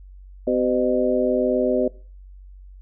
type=harmonic tone with a mistuned harmonic; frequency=127.3 Hz; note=C3; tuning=47 cents flat; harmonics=2 / 3 / 4 / 5; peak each=-23 / -23 / -23 / -23 dBFS; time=0.47-1.88 s; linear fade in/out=5 ms; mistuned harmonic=5; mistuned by=-73 cents; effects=noise-tail reverb RT60 0.4 s tail -21 dB re dry + added 47 Hz sine -40 dBFS peak until 2.81 s